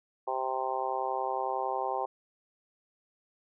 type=harmonic tone; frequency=130.81 Hz; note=C3; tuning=in tune; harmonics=3 / 4 / 5 / 6 / 7 / 8; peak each=-38 / -37 / -39 / -33 / -36 / -38 dBFS; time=0.27-2.06 s; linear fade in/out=10 ms; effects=none